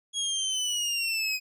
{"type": "linear sweep", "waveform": "25% pulse", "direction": "down", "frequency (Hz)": [3322, 2500], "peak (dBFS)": -23, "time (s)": [0.13, 1.4], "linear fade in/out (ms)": 50, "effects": ["resampled to 32000 Hz"]}